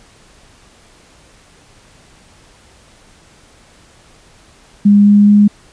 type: tone with pitch steps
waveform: sine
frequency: 203.9 / 205.1 / 206.3 Hz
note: G#3 / G#3 / G#3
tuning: -32 / -21 / -11 cents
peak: -4 dBFS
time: 4.85-5.48 s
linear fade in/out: 10 ms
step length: 210 ms
effects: pink hiss -46 dBFS RMS until 5.72 s + resampled to 22050 Hz